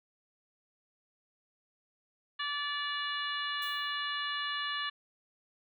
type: harmonic tone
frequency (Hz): 580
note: D5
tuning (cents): -22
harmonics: 2 / 3 / 4 / 5 / 6 / 7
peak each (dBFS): -38 / -37 / -48 / -39 / -41 / -44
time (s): 2.39-4.9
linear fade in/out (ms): 10
type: noise with exponential decay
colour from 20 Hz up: violet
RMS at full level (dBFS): -45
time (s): 3.62-4.03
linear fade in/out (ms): 2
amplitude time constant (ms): 89
effects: none